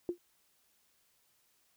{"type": "tone with exponential decay", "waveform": "sine", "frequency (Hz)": 350.1, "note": "F4", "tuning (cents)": 4, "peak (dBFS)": -27, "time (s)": [0.09, 0.18], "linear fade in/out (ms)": 1, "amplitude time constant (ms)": 19, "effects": ["white hiss -72 dBFS RMS until 1.76 s"]}